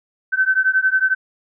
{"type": "beating tone pair", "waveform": "sine", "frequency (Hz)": [1526, 1537], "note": ["G6", "G6"], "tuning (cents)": [-47, -35], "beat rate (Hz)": 11, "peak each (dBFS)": -17, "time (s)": [0.32, 1.15], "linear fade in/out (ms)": 20, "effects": []}